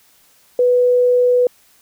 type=tone; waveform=sine; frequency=493.9 Hz; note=B4; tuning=in tune; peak=-10 dBFS; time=0.59-1.47 s; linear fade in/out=2 ms; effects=white hiss -53 dBFS RMS until 1.81 s